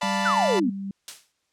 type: chord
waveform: sawtooth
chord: B half-diminished seventh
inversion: first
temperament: equal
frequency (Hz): 587.3 / 698.5 / 880 / 987.8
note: D5 / F5 / A5 / B5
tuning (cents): 0 / 0 / 0 / 0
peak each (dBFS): -28 / -29 / -24 / -24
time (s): 0.01-0.6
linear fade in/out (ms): 10
type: tone with tremolo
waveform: sine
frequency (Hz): 196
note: G3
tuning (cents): 0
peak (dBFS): -27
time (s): 0.03-0.91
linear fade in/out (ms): 2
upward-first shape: sine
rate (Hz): 2.3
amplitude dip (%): 25
type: exponential sweep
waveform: sine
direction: down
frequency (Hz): 1558 to 220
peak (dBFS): -20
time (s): 0.25-0.7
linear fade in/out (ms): 10
type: noise with exponential decay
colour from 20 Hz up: blue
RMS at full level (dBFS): -27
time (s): 1.08-1.32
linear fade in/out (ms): 1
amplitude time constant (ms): 51
effects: white hiss -72 dBFS RMS until 1.52 s + low-pass 7000 Hz 12 dB/octave